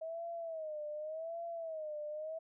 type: tone with vibrato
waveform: sine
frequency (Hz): 637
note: D#5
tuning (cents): +41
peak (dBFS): -39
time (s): 0.01-2.39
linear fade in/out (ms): 10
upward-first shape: sine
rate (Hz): 0.87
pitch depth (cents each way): 110
effects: none